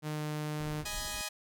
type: tone with pitch glide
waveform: sawtooth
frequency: 152.4 to 151.43 Hz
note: D#3 to D#3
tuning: -36 to -47 cents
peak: -30 dBFS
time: 0.02-0.85 s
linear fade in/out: 50 ms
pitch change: -11 cents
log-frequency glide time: 0.13-0.23 s
type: noise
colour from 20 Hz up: brown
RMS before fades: -45 dBFS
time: 0.6-1.21 s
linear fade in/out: 0 ms
type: chord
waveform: 5% pulse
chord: G# minor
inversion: second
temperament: equal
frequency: 622.3 / 830.6 / 987.8 Hz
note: D#5 / G#5 / B5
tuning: 0 / 0 / 0 cents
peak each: -29 / -27 / -32 dBFS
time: 0.85-1.29 s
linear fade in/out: 10 ms
effects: none